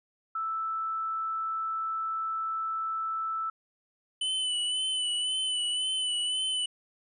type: tone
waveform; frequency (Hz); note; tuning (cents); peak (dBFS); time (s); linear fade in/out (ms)
sine; 1318.5; E6; 0; -29; 0.35-3.5; 5
type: tone with vibrato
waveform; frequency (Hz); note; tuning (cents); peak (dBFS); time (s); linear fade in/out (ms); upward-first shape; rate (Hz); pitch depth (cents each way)
square; 3001; F#7; +24; -28; 4.21-6.66; 5; sine; 1.9; 35
effects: resampled to 24000 Hz